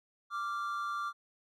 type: tone pair together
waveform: triangle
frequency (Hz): 1174.7 / 1386.5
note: D6 / F6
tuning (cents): 0 / -13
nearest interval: minor third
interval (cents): 287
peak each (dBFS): -33 / -37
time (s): 0.3-1.13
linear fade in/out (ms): 50
effects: none